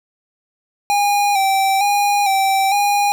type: tone with vibrato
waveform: square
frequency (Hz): 796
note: G5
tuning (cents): +26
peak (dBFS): -14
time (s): 0.9-3.12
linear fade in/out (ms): 0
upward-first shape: square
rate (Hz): 1.1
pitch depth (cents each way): 42
effects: none